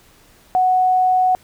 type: tone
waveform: sine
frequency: 740 Hz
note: F#5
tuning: in tune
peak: -12 dBFS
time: 0.55-1.35 s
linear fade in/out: 0 ms
effects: pink hiss -51 dBFS RMS until 1.43 s